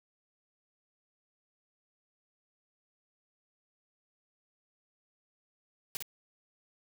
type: noise with echo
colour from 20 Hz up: white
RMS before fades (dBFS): -36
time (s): 5.95-5.97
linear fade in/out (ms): 0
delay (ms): 54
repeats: 1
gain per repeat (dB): -4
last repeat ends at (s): 6.024
effects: none